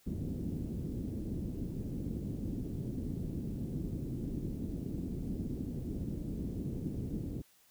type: low-pass noise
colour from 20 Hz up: white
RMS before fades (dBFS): -38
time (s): 0.06-7.42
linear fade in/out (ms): 10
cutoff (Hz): 290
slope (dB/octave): 24
effects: white hiss -66 dBFS RMS until 7.7 s